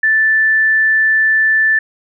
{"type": "tone", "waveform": "sine", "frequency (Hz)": 1760, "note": "A6", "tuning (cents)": 0, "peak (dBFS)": -9, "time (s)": [0.03, 1.79], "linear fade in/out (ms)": 5, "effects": []}